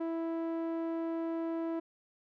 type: tone with low-pass filter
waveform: sawtooth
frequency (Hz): 329.6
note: E4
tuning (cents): 0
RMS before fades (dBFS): -35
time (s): 0-1.8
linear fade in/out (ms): 10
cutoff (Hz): 860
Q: 0.62
effects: none